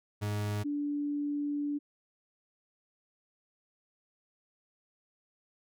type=tone pair in turn; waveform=40% pulse / sine; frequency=104.1 / 290.5 Hz; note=G#2 / D4; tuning=+5 / -19 cents; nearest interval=octave + tritone; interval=1776 cents; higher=second; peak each=-30 / -30 dBFS; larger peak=neither; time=0.21-0.64 / 0.64-1.79 s; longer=second; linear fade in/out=20 ms; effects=none